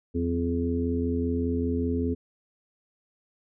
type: harmonic tone with a mistuned harmonic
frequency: 85.1 Hz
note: F2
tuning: 44 cents flat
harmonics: 1 / 2 / 3 / 4 / 5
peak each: -29 / -39 / -27 / -37 / -31 dBFS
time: 0.14-2.15 s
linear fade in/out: 20 ms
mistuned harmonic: 2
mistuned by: +68 cents
effects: none